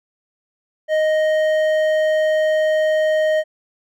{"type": "tone with hard clipping", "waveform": "sine", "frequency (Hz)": 622.3, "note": "D#5", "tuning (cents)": 0, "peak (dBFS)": -16, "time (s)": [0.88, 3.44], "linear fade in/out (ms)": 50, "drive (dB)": 8, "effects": []}